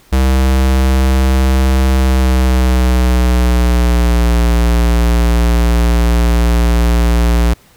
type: tone with pitch glide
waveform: square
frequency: 65.41 to 58.61 Hz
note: C2 to A#1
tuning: 0 to +10 cents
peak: -9 dBFS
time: 0.12-7.54 s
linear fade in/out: 10 ms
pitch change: -190 cents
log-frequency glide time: 1.94-4.39 s
effects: pink hiss -47 dBFS RMS until 7.76 s